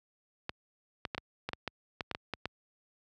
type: clicks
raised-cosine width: 0.3 ms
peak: -18 dBFS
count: 12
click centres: 0.494 / 1.052 / 1.148 / 1.18 / 1.49 / 1.533 / 1.677 / 2.008 / 2.113 / 2.149 / 2.337 / 2.456 s
effects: high-pass 60 Hz 12 dB/octave